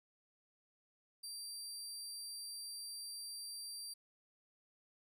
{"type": "tone", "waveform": "25% pulse", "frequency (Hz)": 4703, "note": "D8", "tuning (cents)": 2, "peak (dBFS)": -40, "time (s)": [1.23, 3.94], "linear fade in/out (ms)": 10, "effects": ["13-bit"]}